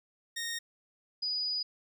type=tone pair in turn; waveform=15% pulse / sine; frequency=1854 / 4940 Hz; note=A#6 / D#8; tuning=-10 / -13 cents; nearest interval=octave + perfect fourth; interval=1697 cents; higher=second; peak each=-28 / -30 dBFS; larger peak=first; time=0.36-0.59 / 1.22-1.63 s; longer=second; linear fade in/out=10 ms; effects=none